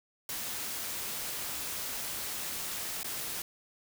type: noise with dropouts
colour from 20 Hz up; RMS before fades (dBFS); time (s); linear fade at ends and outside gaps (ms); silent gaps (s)
white; -37; 0.29-3.42; 2; 3.032-3.044
effects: none